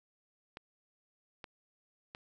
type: clicks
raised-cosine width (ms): 0.3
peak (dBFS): -28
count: 3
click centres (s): 0.571 / 1.442 / 2.149
effects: none